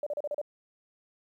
sine tone bursts, 587.3 Hz, D5, in tune, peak -29 dBFS, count 6, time 0.03-0.415 s, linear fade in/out 2 ms, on 35 ms, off 35 ms, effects 11-bit

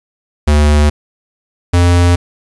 square tone pair in turn, 74.3 / 87.65 Hz, D2 / F2, +21 / +7 cents, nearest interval minor third, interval 286 cents, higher second, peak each -7 dBFS, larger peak neither, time 0.47-0.9 / 1.73-2.16 s, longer neither, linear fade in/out 10 ms, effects resampled to 24000 Hz + 7-bit

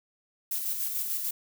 violet noise with tremolo, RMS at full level -30 dBFS, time 0.51-1.31 s, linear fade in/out 5 ms, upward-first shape square, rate 6.8 Hz, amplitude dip 35%, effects none

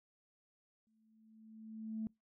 sine tone with exponential growth, 220 Hz, A3, in tune, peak -35 dBFS, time 0.87-2.07 s, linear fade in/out 0 ms, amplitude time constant 260 ms, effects noise-tail reverb RT60 0.2 s tail -26 dB re dry + tanh soft clip ceiling -31 dBFS

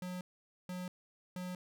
square tone bursts, 181.3 Hz, F#3, 35 cents flat, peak -40 dBFS, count 3, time 0.02-1.55 s, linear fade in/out 2 ms, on 190 ms, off 480 ms, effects none

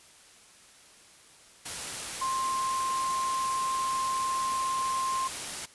sine tone in noise, 1055 Hz, C6, 14 cents sharp, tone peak -27 dBFS, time 2.21-5.28 s, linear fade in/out 10 ms, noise white, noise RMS -36 dBFS, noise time 1.65-5.66 s, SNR +6 dB, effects white hiss -55 dBFS RMS until 5.74 s + resampled to 24000 Hz

